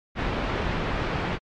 pink low-pass noise, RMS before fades -27 dBFS, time 0.15-1.39 s, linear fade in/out 50 ms, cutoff 2600 Hz, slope 12 dB/octave, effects low-pass 5000 Hz 12 dB/octave + MP3 64 kbps

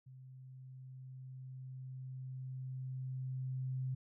sine tone with level ramp, 130 Hz, C3, 11 cents flat, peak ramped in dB -52 to -35 dBFS, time 0.06-3.95 s, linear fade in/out 10 ms, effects none

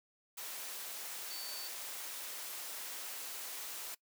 sine tone in noise, 4500 Hz, C#8, 25 cents sharp, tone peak -45 dBFS, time 1.3-1.68 s, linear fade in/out 10 ms, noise white, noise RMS -44 dBFS, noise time 0.37-3.95 s, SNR -4 dB, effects noise-tail reverb RT60 0.1 s tail -22 dB re dry + high-pass 400 Hz 12 dB/octave

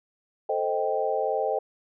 sine chord, A half-diminished seventh, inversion none, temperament equal, 440 / 523.3 / 622.3 / 784 Hz, A4 / C5 / Eb5 / G5, 0 / 0 / 0 / 0 cents, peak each -29 dBFS, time 0.49-1.59 s, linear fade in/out 5 ms, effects none

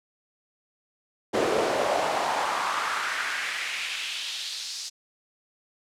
brown noise with high-pass filter sweep, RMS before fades -28 dBFS, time 1.33-4.9 s, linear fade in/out 20 ms, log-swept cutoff 410 to 5200 Hz, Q 2.4, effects low-pass 9000 Hz 12 dB/octave

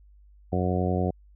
harmonic tone, 90.9 Hz, F#2, 30 cents flat, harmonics 1 / 2 / 3 / 4 / 5 / 6 / 7 / 8, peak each -27 / -28 / -33 / -32 / -33 / -34 / -36 / -33 dBFS, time 0.52-1.11 s, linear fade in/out 10 ms, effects added 50 Hz sine -51 dBFS peak until 1.35 s

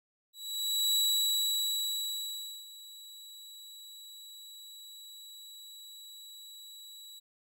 sawtooth tone with ADSR envelope, 3908 Hz, B7, 19 cents flat, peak -22 dBFS, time 0.33-7.2 s, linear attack 620 ms, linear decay 1700 ms, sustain -22 dB, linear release 17 ms, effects none

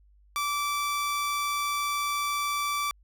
sawtooth tone, 1162 Hz, D6, 19 cents flat, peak -23 dBFS, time 0.36-2.91 s, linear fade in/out 0 ms, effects added 50 Hz sine -56 dBFS peak until 3.03 s

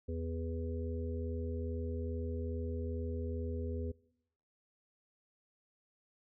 harmonic tone, 82.41 Hz, E2, in tune, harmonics 1 / 3 / 5 / 6, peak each -37 / -43 / -44 / -45 dBFS, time 0.08-3.92 s, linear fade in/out 10 ms, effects noise-tail reverb RT60 0.8 s tail -23 dB re dry

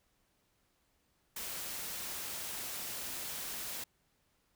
white noise, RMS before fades -41 dBFS, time 1.36-3.84 s, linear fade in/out 5 ms, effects pink hiss -75 dBFS RMS until 4.55 s

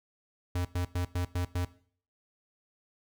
square tone bursts, 88.8 Hz, F2, 29 cents sharp, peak -29 dBFS, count 6, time 0.55-1.65 s, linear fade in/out 5 ms, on 100 ms, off 100 ms, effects noise-tail reverb RT60 0.5 s tail -17 dB re dry

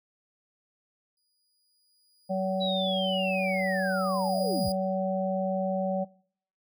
sawtooth tone with exponential growth, 4898 Hz, D#8, 28 cents flat, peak -32 dBFS, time 1.17-4.72 s, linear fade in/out 2 ms, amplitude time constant 770 ms
harmonic tone, 189.1 Hz, F#3, 38 cents sharp, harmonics 1 / 3 / 4, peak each -30 / -29 / -34 dBFS, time 2.29-6.05 s, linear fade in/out 20 ms
sine linear sweep, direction down, 3951 to 41.2 Hz, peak -30 dBFS, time 2.6-4.7 s, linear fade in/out 20 ms
effects noise-tail reverb RT60 0.6 s tail -23 dB re dry

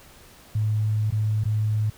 sine tone with dropouts, 107.4 Hz, A2, 41 cents flat, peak -20 dBFS, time 0.55-1.9 s, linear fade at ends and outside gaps 5 ms, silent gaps 1.105-1.123 / 1.438-1.454 s, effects pink hiss -50 dBFS RMS until 1.97 s

